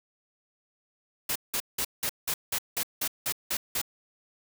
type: noise bursts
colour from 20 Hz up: white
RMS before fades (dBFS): -29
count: 11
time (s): 1.29-3.816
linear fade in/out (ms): 5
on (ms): 66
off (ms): 180
effects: none